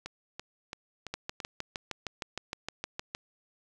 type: two click trains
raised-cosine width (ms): 0.2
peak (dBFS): -21 / -17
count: 5 / 14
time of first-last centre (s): 0.06-1.402 / 1.14-3.149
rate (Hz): 2.98 / 6.47
effects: none